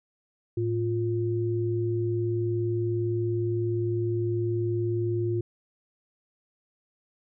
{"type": "tone pair together", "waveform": "sine", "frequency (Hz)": [110.34, 350.6], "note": ["A2", "F4"], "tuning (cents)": [5, 7], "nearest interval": "octave + minor sixth", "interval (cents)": 2002, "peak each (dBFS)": -27, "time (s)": [0.57, 5.41], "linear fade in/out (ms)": 5, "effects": []}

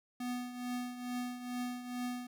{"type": "tone with tremolo", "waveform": "square", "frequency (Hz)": 246.8, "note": "B3", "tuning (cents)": -1, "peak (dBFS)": -35, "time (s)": [0.2, 2.27], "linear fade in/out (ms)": 5, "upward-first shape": "triangle", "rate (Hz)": 2.3, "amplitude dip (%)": 70, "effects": []}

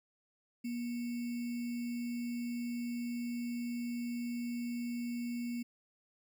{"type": "tone with sample-and-hold", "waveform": "sine", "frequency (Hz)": 239.1, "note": "A#3", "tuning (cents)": 44, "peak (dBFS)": -35, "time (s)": [0.64, 5.63], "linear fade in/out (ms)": 10, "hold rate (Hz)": 2450, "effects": []}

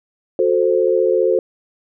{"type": "chord", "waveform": "sine", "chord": "F# diminished", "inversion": "none", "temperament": "equal with one note detuned", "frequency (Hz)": [365.1, 440, 523.3], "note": ["F#4", "A4", "C5"], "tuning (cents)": [-23, 0, 0], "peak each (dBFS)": -17, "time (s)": [0.39, 1.39], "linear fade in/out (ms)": 2, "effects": []}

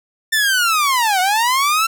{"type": "linear two-way sweep", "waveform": "sawtooth", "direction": "down then up", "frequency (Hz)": [1800, 719, 1355], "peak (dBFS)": -10, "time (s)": [0.32, 1.87], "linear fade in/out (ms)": 10, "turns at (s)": 1.2, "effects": []}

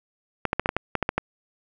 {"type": "clicks", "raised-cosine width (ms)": 0.5, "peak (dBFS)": -7, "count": 10, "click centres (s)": [0.453, 0.531, 0.596, 0.659, 0.691, 0.766, 0.953, 1.027, 1.091, 1.18], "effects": []}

